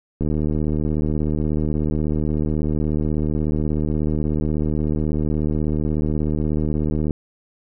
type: click train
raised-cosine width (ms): 3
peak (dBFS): -10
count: 528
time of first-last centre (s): 0.21-7.108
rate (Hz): 76.4
effects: none